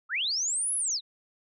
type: linear two-way sweep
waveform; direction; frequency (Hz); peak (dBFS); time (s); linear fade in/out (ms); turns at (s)
sine; up then down; 1190 to 11010 to 3568; -26; 0.09-1.01; 50; 0.75
effects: none